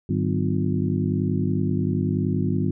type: harmonic tone with a mistuned harmonic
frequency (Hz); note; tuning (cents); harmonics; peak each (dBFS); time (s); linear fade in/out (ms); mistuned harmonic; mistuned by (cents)
50.5; G#1; -48; 2 / 3 / 4 / 5 / 6 / 7; -26 / -26 / -26 / -27 / -32 / -31; 0.09-2.71; 5; 4; -110
effects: none